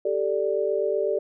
sine chord, G suspended second, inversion none, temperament equal, 392 / 440 / 587.3 Hz, G4 / A4 / D5, 0 / 0 / 0 cents, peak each -26 dBFS, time 0.05-1.19 s, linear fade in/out 5 ms, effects none

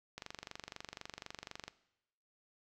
click train, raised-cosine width 0.2 ms, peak -26 dBFS, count 37, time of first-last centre 0.18-1.68 s, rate 24 Hz, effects noise-tail reverb RT60 0.9 s tail -18 dB re dry

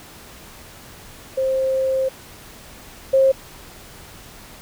sine tone pair in turn, 528 / 534.4 Hz, C5 / C5, +16 / +36 cents, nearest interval unison, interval 20 cents, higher second, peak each -17 / -11 dBFS, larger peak second, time 1.37-2.09 / 3.13-3.32 s, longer first, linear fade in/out 10 ms, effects pink hiss -42 dBFS RMS until 4.61 s

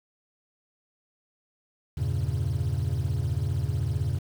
triangle chord, E diminished seventh, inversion none, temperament equal, 82.41 / 98 / 116.54 / 138.59 Hz, E2 / G2 / Bb2 / Db3, 0 / 0 / 0 / 0 cents, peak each -28 dBFS, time 1.97-4.19 s, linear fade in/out 10 ms, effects tanh soft clip ceiling -15 dBFS + 8-bit

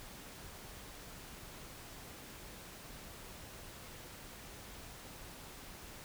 silence, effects pink hiss -51 dBFS RMS until 6.04 s

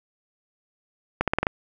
accelerating click train, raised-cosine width 0.5 ms, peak -6 dBFS, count 6, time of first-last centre 1.21-1.469 s, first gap 67 ms, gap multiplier 0.87, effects none

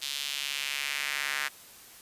square tone with high-pass filter sweep, 70.7 Hz, C#2, 35 cents sharp, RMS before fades -33 dBFS, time 0.01-1.49 s, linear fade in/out 20 ms, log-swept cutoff 3600 to 1700 Hz, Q 2.1, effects white hiss -51 dBFS RMS until 2.01 s + resampled to 32000 Hz

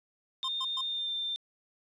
sine tone with pitch glide, 3639 to 3585 Hz, A#7 to A7, -42 to +32 cents, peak -31 dBFS, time 0.43-1.36 s, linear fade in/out 0 ms, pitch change -26 cents, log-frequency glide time 0.85-1.11 s
square tone bursts, 1046.5 Hz, C6, in tune, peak -36 dBFS, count 3, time 0.44-0.812 s, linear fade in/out 5 ms, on 44 ms, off 120 ms
effects resampled to 22050 Hz + 11-bit

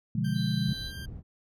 sine chord, B diminished seventh, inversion none, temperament equal, 123.47 / 146.83 / 174.61 / 207.7 Hz, B2 / D3 / F3 / Ab3, 0 / 0 / 0 / 0 cents, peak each -31 dBFS, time 0.15-0.73 s, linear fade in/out 5 ms
20% pulse tone with pitch glide, 1569 to 1583.6 Hz, G6 to G6, +1 to +17 cents, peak -37 dBFS, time 0.24-1.06 s, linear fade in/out 10 ms, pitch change +16 cents, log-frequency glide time 0.83-0.89 s
sine tone, 3983 Hz, B7, 14 cents sharp, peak -37 dBFS, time 0.34-0.92 s, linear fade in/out 50 ms
white low-pass noise, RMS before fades -40 dBFS, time 0.65-1.23 s, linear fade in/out 50 ms, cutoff 110 Hz, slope 12 dB/octave
effects none

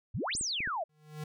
sine exponential two-way sweep, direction up then down, 79.2 to 9397 to 593 Hz, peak -31 dBFS, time 0.14-0.84 s, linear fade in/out 10 ms, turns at 0.38 s
clicks, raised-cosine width 3 ms, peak -31 dBFS, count 4, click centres 0.351 / 0.411 / 0.605 / 0.675 s
square tone with exponential growth, 152.3 Hz, D#3, 37 cents flat, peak -35 dBFS, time 0.89-1.24 s, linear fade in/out 5 ms, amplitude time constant 76 ms
effects none

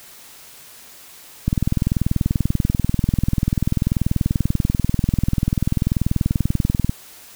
click train, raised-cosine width 5 ms, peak -5 dBFS, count 112, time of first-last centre 1.48-6.895 s, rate 20.5 Hz, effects white hiss -43 dBFS RMS until 7.35 s

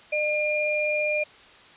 sine tone pair together, 603.1 / 2406 Hz, D5 / D7, +46 / +41 cents, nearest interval 2 octaves, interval 2395 cents, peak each -25 dBFS, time 0.12-1.24 s, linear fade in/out 10 ms, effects white hiss -50 dBFS RMS until 1.76 s + resampled to 8000 Hz

